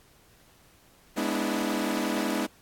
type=chord; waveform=sawtooth; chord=E dominant seventh; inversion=first; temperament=equal with one note detuned; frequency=207.7 / 246.9 / 293.7 / 324.5 Hz; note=G#3 / B3 / D4 / E4; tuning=0 / 0 / 0 / -27 cents; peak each=-28 dBFS; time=1.16-2.47 s; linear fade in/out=20 ms; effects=pink hiss -59 dBFS RMS until 2.61 s + AAC 64 kbps